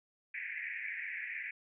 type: band-pass noise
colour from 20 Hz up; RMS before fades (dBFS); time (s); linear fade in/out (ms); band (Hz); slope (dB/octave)
white; -41; 0.34-1.51; 5; 1700 to 2400; 96
effects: none